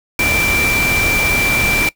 sine tone in noise, 2349 Hz, D7, in tune, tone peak -15 dBFS, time 0.19-1.89 s, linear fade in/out 2 ms, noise pink, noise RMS -19 dBFS, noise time 0.19-1.89 s, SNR +1 dB, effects noise-tail reverb RT60 0.1 s tail -20 dB re dry

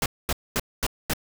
pink noise bursts, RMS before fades -24 dBFS, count 5, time 0.02-1.135 s, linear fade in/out 2 ms, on 39 ms, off 230 ms, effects none

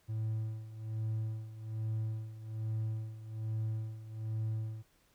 triangle tone with tremolo, 110 Hz, A2, in tune, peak -29 dBFS, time 0.08-4.83 s, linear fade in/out 20 ms, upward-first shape sine, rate 1.2 Hz, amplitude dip 80%, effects tanh soft clip ceiling -26 dBFS + pink hiss -70 dBFS RMS until 5.14 s

